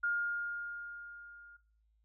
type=tone with level ramp; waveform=sine; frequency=1415 Hz; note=F6; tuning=22 cents sharp; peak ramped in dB=-29 to -54 dBFS; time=0.03-1.57 s; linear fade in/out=10 ms; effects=noise-tail reverb RT60 0.4 s tail -18 dB re dry + added 54 Hz sine -69 dBFS peak until 2.04 s